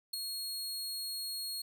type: tone with ADSR envelope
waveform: sawtooth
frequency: 4300 Hz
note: C8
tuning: 47 cents sharp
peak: -28 dBFS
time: 0.13-1.62 s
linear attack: 9 ms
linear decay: 5 ms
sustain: -6 dB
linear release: 6 ms
effects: none